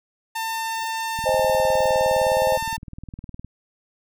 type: tone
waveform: sawtooth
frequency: 899 Hz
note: A5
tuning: 37 cents sharp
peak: -21 dBFS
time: 0.35-2.77 s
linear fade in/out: 10 ms
type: click train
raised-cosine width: 5 ms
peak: -24 dBFS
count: 45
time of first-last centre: 1.19-3.446 s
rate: 19.5 Hz
type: chord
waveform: sine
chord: Ab major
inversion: first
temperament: equal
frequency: 523.3 / 622.3 / 830.6 Hz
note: C5 / Eb5 / Ab5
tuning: 0 / 0 / 0 cents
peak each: -20 / -22 / -24 dBFS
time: 1.25-2.58 s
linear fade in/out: 20 ms
effects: none